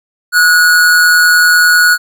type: tone with amplitude modulation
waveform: square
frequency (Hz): 1458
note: F#6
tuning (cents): -26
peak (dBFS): -4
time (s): 0.32-1.98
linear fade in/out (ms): 50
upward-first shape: sine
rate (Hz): 170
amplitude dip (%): 40
effects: none